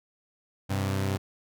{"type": "tone pair together", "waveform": "sawtooth", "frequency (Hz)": [96.98, 129.6], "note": ["G2", "C3"], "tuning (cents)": [-18, -16], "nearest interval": "perfect fourth", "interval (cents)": 502, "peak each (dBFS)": [-23, -29], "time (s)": [0.69, 1.18], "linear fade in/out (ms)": 20, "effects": []}